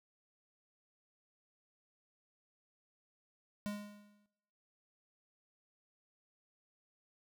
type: tone with exponential decay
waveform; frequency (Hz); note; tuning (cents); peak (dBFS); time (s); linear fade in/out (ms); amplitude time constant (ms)
square; 206.5; G#3; -10; -36; 3.66-4.26; 0; 130
effects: noise-tail reverb RT60 0.9 s tail -19 dB re dry